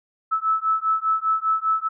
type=beating tone pair; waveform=sine; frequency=1304 / 1309 Hz; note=E6 / E6; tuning=-19 / -13 cents; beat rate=5 Hz; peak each=-22 dBFS; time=0.31-1.89 s; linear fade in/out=20 ms; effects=none